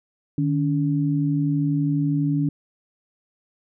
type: tone pair together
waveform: sine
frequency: 151.5 / 283.6 Hz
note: D#3 / C#4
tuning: -46 / +40 cents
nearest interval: major seventh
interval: 1086 cents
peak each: -21 / -22 dBFS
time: 0.38-2.49 s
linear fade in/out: 2 ms
effects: none